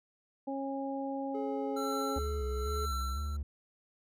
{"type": "harmonic tone", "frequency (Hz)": 273, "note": "C#4", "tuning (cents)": -26, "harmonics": [1, 2, 3], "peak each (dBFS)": [-36, -39, -40], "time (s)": [0.47, 2.19], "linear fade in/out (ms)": 10}
{"type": "tone", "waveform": "triangle", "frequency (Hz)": 425.3, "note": "G#4", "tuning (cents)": 41, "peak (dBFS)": -35, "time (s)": [1.34, 2.86], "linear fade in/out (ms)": 10}
{"type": "tone with tremolo", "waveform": "square", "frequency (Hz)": 1344, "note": "E6", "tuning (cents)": 33, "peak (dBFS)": -36, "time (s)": [1.76, 3.37], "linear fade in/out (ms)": 10, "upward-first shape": "sine", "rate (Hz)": 1.1, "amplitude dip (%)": 75}
{"type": "tone with vibrato", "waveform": "triangle", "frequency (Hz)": 69.3, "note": "C#2", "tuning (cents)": 0, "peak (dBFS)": -31, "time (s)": [2.16, 3.43], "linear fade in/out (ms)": 5, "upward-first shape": "square", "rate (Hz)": 2, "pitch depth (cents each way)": 87}
{"effects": ["resampled to 32000 Hz"]}